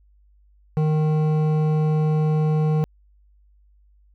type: tone with hard clipping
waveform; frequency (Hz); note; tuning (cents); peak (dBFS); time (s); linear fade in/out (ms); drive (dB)
sine; 154.4; D#3; -13; -19; 0.77-2.84; 0; 11
effects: added 50 Hz sine -53 dBFS peak until 4.14 s